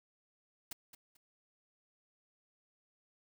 white noise with echo, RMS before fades -42 dBFS, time 0.71-0.73 s, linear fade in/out 5 ms, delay 220 ms, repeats 2, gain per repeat -12 dB, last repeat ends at 1.17 s, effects none

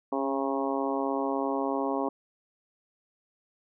harmonic tone with a mistuned harmonic, 136.1 Hz, C#3, 31 cents flat, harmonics 2 / 3 / 4 / 5 / 6 / 7 / 8, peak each -31 / -33 / -34 / -35 / -36 / -36 / -37 dBFS, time 0.12-2.09 s, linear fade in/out 5 ms, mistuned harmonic 2, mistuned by +20 cents, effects none

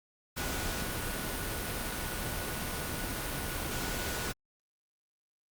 sine tone in noise, 1466 Hz, F#6, 16 cents flat, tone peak -44 dBFS, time 0.36-4.33 s, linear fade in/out 20 ms, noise pink, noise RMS -35 dBFS, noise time 0.36-4.33 s, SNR -12 dB, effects Opus 48 kbps

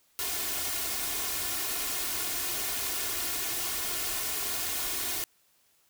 white noise with comb filter, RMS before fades -32 dBFS, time 0.19-5.24 s, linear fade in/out 0 ms, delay 2.8 ms, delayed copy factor +0.65, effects white hiss -67 dBFS RMS until 5.89 s

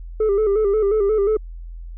sine tone with vibrato, 415.3 Hz, G#4, in tune, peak -12 dBFS, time 0.2-1.37 s, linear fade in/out 5 ms, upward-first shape square, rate 5.6 Hz, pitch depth 75 cents each way, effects tanh soft clip ceiling -14 dBFS + added 42 Hz sine -31 dBFS peak until 1.97 s

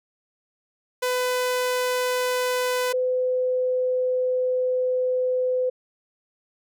sawtooth / sine tone pair in turn, 501 / 506.8 Hz, B4 / B4, +25 / +45 cents, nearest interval unison, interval 20 cents, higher second, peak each -18 / -20 dBFS, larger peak first, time 1.02-2.93 / 2.93-5.7 s, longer second, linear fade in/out 10 ms, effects none

